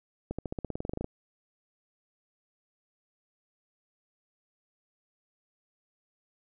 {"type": "accelerating click train", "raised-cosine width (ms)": 2, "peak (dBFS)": -20, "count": 15, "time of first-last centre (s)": [0.31, 1.044], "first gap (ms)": 76, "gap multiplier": 0.94, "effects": []}